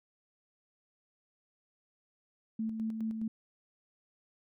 sine tone with tremolo, 221.5 Hz, A3, 12 cents sharp, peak -31 dBFS, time 2.59-3.28 s, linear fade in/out 5 ms, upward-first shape square, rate 4.8 Hz, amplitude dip 40%, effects none

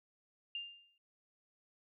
sine tone with exponential decay, 2800 Hz, F7, 4 cents sharp, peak -36 dBFS, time 0.55-0.98 s, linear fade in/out 2 ms, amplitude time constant 93 ms, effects noise-tail reverb RT60 0.1 s tail -25 dB re dry

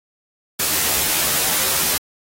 white noise with comb filter, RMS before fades -19 dBFS, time 0.59-1.98 s, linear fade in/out 10 ms, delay 13 ms, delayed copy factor +0.9, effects AAC 48 kbps

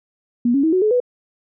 sine tone with pitch steps, 240 / 277.3 / 320.4 / 370.1 / 427.6 / 494.1 Hz, B3 / C#4 / E4 / F#4 / A4 / B4, -49 / +1 / -49 / 0 / -49 / +1 cents, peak -13 dBFS, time 0.45-1.002 s, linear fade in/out 5 ms, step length 92 ms, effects none

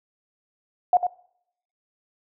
sine tone with echo, 720 Hz, F#5, 47 cents flat, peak -13 dBFS, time 0.93-0.97 s, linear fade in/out 2 ms, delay 98 ms, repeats 1, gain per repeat -7 dB, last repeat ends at 1.068 s, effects noise-tail reverb RT60 0.7 s tail -21 dB re dry

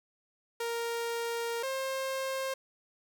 sawtooth tone pair in turn, 466.2 / 531.9 Hz, A#4 / C5, 0 / +28 cents, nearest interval major second, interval 228 cents, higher second, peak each -28 dBFS, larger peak neither, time 0.6-1.63 / 1.63-2.54 s, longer first, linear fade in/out 5 ms, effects none

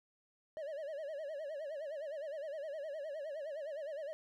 triangle tone with vibrato, 596 Hz, D5, 25 cents sharp, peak -38 dBFS, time 0.57-4.13 s, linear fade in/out 0 ms, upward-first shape sine, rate 9.7 Hz, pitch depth 140 cents each way, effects none

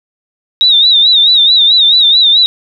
sine tone with vibrato, 3759 Hz, A#7, 14 cents sharp, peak -4 dBFS, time 0.61-2.46 s, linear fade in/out 0 ms, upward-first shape sine, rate 4.6 Hz, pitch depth 100 cents each way, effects none

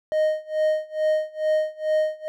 triangle tone with tremolo, 620 Hz, D#5, 6 cents flat, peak -15 dBFS, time 0.12-2.28 s, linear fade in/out 0 ms, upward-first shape sine, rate 2.3 Hz, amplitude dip 95%, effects none

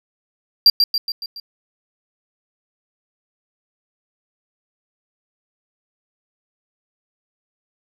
triangle tone with echo, 4734 Hz, D8, 13 cents sharp, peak -5 dBFS, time 0.66-0.7 s, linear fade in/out 2 ms, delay 140 ms, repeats 5, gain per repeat -5 dB, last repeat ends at 1.4 s, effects none

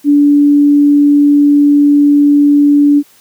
sine tone, 289.2 Hz, D4, 27 cents flat, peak -4 dBFS, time 0.04-3.03 s, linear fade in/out 50 ms, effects white hiss -46 dBFS RMS until 3.2 s + high-pass 80 Hz 12 dB/octave

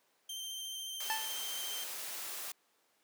sawtooth tone with vibrato, 3136 Hz, G7, in tune, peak -37 dBFS, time 0.29-1.84 s, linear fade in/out 5 ms, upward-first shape square, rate 14 Hz, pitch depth 14 cents each way
white noise, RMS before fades -42 dBFS, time 1-2.52 s, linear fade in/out 5 ms
25% pulse tone with exponential decay, 880 Hz, A5, in tune, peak -27 dBFS, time 1.1-1.44 s, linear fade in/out 0 ms, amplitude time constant 72 ms
effects pink hiss -72 dBFS RMS until 3.03 s + high-pass 400 Hz 12 dB/octave

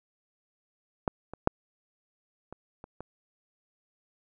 clicks, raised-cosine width 1 ms, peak -12 / -25 / -6 / -27 / -29 / -25 dBFS, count 6, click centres 1.078 / 1.336 / 1.474 / 2.526 / 2.841 / 3.006 s, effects none

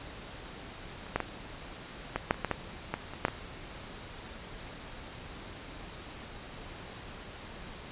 clicks, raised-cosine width 0.5 ms, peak -30 / -12 / -15 / -14 / -8 / -27 / -14 / -13 / -15 / -26 / -9 / -17 dBFS, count 12, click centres 1.066 / 1.16 / 1.203 / 2.16 / 2.309 / 2.344 / 2.447 / 2.513 / 2.94 / 3.136 / 3.251 / 3.283 s, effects pink hiss -45 dBFS RMS until 7.91 s + resampled to 8000 Hz

